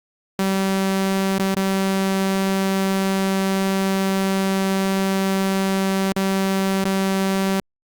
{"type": "tone with dropouts", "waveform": "sawtooth", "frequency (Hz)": 192.8, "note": "G3", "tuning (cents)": -28, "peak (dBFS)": -14, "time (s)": [0.39, 7.6], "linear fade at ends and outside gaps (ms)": 2, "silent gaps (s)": [[1.384, 1.396], [1.545, 1.565], [6.123, 6.163], [6.841, 6.851]], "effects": ["Opus 48 kbps"]}